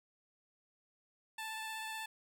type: tone with vibrato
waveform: 15% pulse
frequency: 880 Hz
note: A5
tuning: in tune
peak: -34 dBFS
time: 1.38-2.06 s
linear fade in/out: 5 ms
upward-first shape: sine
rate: 16 Hz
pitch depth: 14 cents each way
effects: none